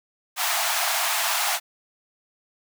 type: high-pass noise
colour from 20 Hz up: pink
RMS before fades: -24 dBFS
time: 0.36-1.6 s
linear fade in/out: 50 ms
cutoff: 650 Hz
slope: 96 dB/octave
effects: none